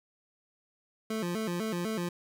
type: tone with vibrato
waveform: 25% pulse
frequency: 196 Hz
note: G3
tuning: in tune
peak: -27 dBFS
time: 1.1-2.09 s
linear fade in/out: 5 ms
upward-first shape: square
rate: 4 Hz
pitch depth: 200 cents each way
effects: none